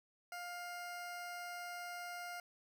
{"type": "tone", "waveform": "20% pulse", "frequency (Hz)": 705, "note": "F5", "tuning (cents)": 16, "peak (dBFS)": -39, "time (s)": [0.32, 2.4], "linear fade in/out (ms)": 2, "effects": []}